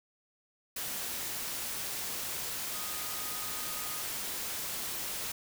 sine tone in noise, 1244.5 Hz, D#6, in tune, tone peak -47 dBFS, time 2.74-4.02 s, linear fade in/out 5 ms, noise white, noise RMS -37 dBFS, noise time 0.76-5.32 s, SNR -13 dB, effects none

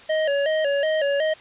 square tone with vibrato, 594 Hz, D5, 20 cents sharp, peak -20 dBFS, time 0.09-1.34 s, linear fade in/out 10 ms, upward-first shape square, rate 2.7 Hz, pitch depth 93 cents each way, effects white hiss -46 dBFS RMS until 1.4 s + resampled to 8000 Hz

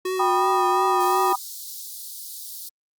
square tone with vibrato, 367.2 Hz, F#4, 13 cents flat, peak -24 dBFS, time 0.05-1.33 s, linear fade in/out 5 ms, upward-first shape triangle, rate 2.8 Hz, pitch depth 40 cents each way
sine chord, G augmented, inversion none, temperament just, 784 / 980 / 1225 Hz, G5 / B5 / D#6, 0 / -14 / -27 cents, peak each -23 dBFS, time 0.19-1.36 s, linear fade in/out 10 ms
white high-pass noise, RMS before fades -36 dBFS, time 1-2.69 s, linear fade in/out 5 ms, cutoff 3800 Hz, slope 48 dB/octave
effects Opus 48 kbps

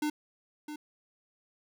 square tone with echo, 300 Hz, D4, 37 cents sharp, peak -29 dBFS, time 0.02-0.1 s, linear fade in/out 5 ms, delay 660 ms, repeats 1, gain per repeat -10 dB, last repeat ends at 0.76 s, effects none

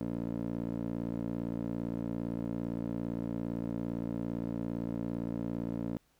15% pulse tone with band-pass filter, 57.6 Hz, A#1, 20 cents flat, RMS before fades -36 dBFS, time 0.01-5.97 s, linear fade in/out 0 ms, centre 310 Hz, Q 2.1, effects pink hiss -71 dBFS RMS until 6.19 s

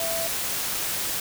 sine tone in noise, 663 Hz, E5, 10 cents sharp, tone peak -29 dBFS, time 0-0.27 s, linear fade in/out 2 ms, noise white, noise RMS -28 dBFS, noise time 0-1.2 s, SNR -4 dB, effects none

